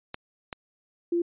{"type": "clicks", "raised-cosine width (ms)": 0.3, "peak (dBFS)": -18, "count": 2, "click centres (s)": [0.144, 0.528]}
{"type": "tone", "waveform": "sine", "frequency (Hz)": 343.7, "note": "F4", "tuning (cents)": -28, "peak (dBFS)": -22, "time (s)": [1.12, 1.22], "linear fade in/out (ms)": 5}
{"effects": ["resampled to 8000 Hz"]}